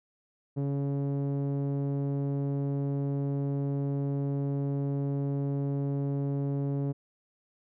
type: tone with low-pass filter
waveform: sawtooth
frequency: 140 Hz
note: C#3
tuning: 18 cents sharp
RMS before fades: -30 dBFS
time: 0.56-6.93 s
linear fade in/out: 20 ms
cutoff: 420 Hz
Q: 0.96
effects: none